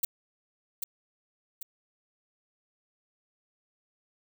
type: noise with echo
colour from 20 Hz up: violet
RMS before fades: -26 dBFS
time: 0.03-0.05 s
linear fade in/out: 5 ms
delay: 790 ms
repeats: 2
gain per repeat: -6 dB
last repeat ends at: 1.63 s
effects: none